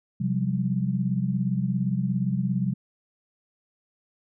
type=chord; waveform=sine; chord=C suspended fourth; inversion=none; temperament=equal with one note detuned; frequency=130.81 / 178.7 / 196 Hz; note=C3 / F3 / G3; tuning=0 / +40 / 0 cents; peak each=-27 dBFS; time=0.2-2.74 s; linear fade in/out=10 ms; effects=none